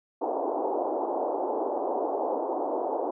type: band-pass noise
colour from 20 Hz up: white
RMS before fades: -29 dBFS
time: 0.21-3.11 s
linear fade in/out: 10 ms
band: 290 to 880 Hz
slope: 48 dB/octave
effects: none